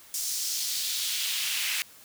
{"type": "noise with high-pass filter sweep", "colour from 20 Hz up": "pink", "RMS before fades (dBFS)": -30, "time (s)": [0.14, 1.82], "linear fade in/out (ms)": 0, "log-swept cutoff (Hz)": [6300, 2300], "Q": 1.7, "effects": ["white hiss -52 dBFS RMS until 2.04 s"]}